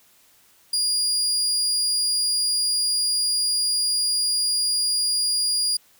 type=tone; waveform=30% pulse; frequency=4844 Hz; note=D#8; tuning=47 cents flat; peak=-17 dBFS; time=0.73-5.77 s; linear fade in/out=5 ms; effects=white hiss -57 dBFS RMS until 5.99 s